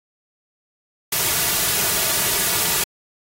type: noise with comb filter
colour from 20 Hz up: white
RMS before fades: -20 dBFS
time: 1.12-2.84 s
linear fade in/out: 5 ms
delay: 3.8 ms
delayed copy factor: -0.5
effects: AAC 48 kbps